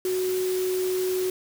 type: tone in noise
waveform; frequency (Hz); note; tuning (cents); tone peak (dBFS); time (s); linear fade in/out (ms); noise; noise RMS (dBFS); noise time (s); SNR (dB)
sine; 370; F#4; 0; -23; 0.05-1.3; 2; white; -36; 0.05-1.3; +10
effects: none